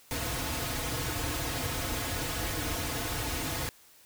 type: noise with comb filter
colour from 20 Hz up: pink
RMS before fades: -33 dBFS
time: 0.11-3.69 s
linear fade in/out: 0 ms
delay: 5.1 ms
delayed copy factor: -0.85
effects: white hiss -58 dBFS RMS until 4.05 s